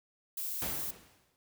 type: noise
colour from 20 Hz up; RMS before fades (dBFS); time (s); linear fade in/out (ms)
violet; -37; 0.37-0.91; 5
type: noise with exponential decay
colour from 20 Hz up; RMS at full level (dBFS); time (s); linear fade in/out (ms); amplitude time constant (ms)
pink; -36; 0.62-1.36; 0; 160
effects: high-pass 60 Hz 12 dB/octave